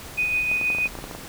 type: tone with tremolo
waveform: sine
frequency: 2489 Hz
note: D#7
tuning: in tune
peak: -19 dBFS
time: 0.17-0.88 s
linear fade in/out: 20 ms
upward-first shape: sine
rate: 6.3 Hz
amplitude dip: 35%
type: clicks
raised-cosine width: 1 ms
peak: -20 dBFS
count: 11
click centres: 0.515 / 0.613 / 0.702 / 0.749 / 0.785 / 0.857 / 0.953 / 0.988 / 1.041 / 1.112 / 1.15 s
effects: pink hiss -39 dBFS RMS until 1.28 s